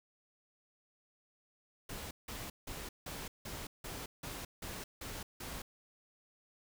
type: noise bursts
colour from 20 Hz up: pink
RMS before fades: -44 dBFS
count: 10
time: 1.89-5.62 s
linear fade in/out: 5 ms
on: 220 ms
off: 170 ms
effects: none